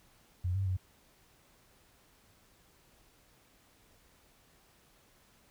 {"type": "tone with pitch steps", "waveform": "sine", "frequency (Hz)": [89.6, 97, 92.9], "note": ["F2", "G2", "F#2"], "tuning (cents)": [45, -18, 7], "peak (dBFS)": -29, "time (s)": [0.44, 0.77], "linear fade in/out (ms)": 10, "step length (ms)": 110, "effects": ["pink hiss -65 dBFS RMS until 5.5 s"]}